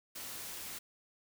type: noise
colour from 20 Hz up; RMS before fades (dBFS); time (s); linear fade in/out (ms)
white; -44; 0.15-0.79; 10
effects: none